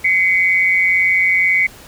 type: tone pair together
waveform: sine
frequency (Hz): 2051 / 2233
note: C7 / C#7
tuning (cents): -35 / +12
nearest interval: minor second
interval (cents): 147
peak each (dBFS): -14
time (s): 0.04-1.67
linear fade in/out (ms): 10
effects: pink hiss -40 dBFS RMS until 1.87 s